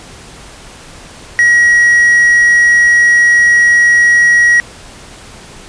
triangle tone with quantisation, 1907 Hz, A#6, 39 cents sharp, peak -3 dBFS, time 1.39-4.6 s, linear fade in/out 0 ms, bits 5, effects pink hiss -34 dBFS RMS until 5.68 s + resampled to 22050 Hz

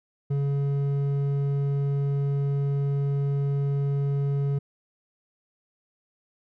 sine tone with hard clipping, 140.5 Hz, C#3, 24 cents sharp, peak -24 dBFS, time 0.3-4.59 s, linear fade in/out 10 ms, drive 6 dB, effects none

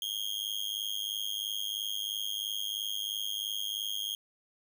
40% pulse tone with amplitude modulation, 3246 Hz, G#7, 40 cents flat, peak -28 dBFS, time 0.02-4.15 s, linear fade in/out 2 ms, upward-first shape sine, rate 103 Hz, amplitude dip 100%, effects none

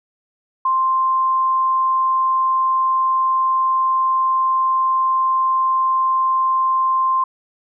sine tone, 1050 Hz, C6, 6 cents sharp, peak -14 dBFS, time 0.65-7.24 s, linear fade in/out 5 ms, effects none

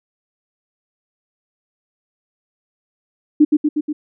sine tone with echo, 300 Hz, D4, 37 cents sharp, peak -6 dBFS, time 3.4-3.45 s, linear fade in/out 10 ms, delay 120 ms, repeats 4, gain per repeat -3 dB, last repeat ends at 3.93 s, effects none

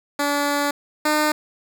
10% pulse tone pair in turn, 287.7 / 303.3 Hz, D4 / D#4, -36 / -44 cents, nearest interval minor second, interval 92 cents, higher second, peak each -11 / -9 dBFS, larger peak second, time 0.19-0.71 / 1.05-1.32 s, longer first, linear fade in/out 5 ms, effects none

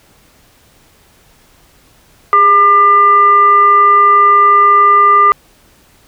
sine tone with frequency modulation, 1199 Hz, D6, 36 cents sharp, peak -4 dBFS, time 2.33-5.32 s, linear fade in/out 0 ms, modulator 789 Hz, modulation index 0.39, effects pink hiss -48 dBFS RMS until 6.07 s

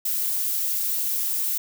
violet noise, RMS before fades -25 dBFS, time 0.05-1.58 s, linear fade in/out 5 ms, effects none

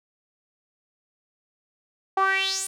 sawtooth tone with band-pass filter sweep, 385 Hz, G4, 31 cents flat, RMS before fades -24 dBFS, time 2.17-2.67 s, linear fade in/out 5 ms, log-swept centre 870 to 9900 Hz, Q 5.3, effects none

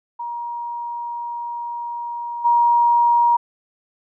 sine tone with level steps, 948 Hz, A#5, 29 cents sharp, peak -25 / -12 dBFS, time 0.19-3.37 s, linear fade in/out 10 ms, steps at 2.44 s, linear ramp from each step 20 ms, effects none

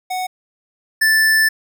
square tone pair in turn, 740 / 1760 Hz, F#5 / A6, 0 / 0 cents, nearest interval octave + minor third, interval 1500 cents, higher second, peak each -21 / -12 dBFS, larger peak second, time 0.1-0.27 / 1.01-1.49 s, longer second, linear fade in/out 10 ms, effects none

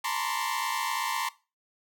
sawtooth tone cluster, 876 / 924 / 996 / 1053 / 1148 Hz, A5 / A#5 / B5 / C6 / D6, -8 / -16 / +14 / +11 / -40 cents, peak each -33 / -31 / -33 / -29 / -33 dBFS, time 0.04-1.29 s, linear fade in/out 5 ms, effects noise-tail reverb RT60 0.3 s tail -19 dB re dry

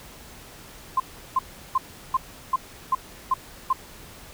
sine tone bursts, 1046.5 Hz, C6, in tune, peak -17 dBFS, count 8, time 0.97-3.73 s, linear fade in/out 5 ms, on 30 ms, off 360 ms, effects pink hiss -45 dBFS RMS until 4.33 s

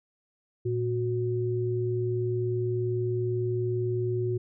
sine tone pair together, 115.3 / 366.1 Hz, A#2 / F#4, -19 / -18 cents, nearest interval octave + minor sixth, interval 2001 cents, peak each -28 dBFS, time 0.65-4.38 s, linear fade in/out 10 ms, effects none

